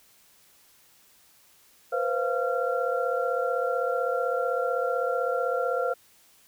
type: tone cluster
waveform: sine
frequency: 487.2 / 523 / 693 / 1376 Hz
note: B4 / C5 / F5 / F6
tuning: -24 / -1 / -14 / -26 cents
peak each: -29 / -28 / -31 / -31 dBFS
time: 1.92-5.94 s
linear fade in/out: 10 ms
effects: white hiss -59 dBFS RMS until 6.47 s